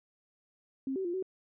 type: tone with pitch steps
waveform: sine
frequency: 267.3 / 381.7 / 347.2 / 376.2 Hz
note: C4 / G4 / F4 / F#4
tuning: +37 / -46 / -10 / +29 cents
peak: -31 dBFS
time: 0.87-1.226 s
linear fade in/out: 2 ms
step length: 89 ms
effects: none